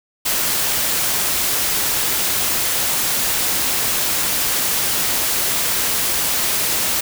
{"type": "noise", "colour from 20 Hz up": "white", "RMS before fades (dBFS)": -19, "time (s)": [0.25, 7.01], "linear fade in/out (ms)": 10, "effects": []}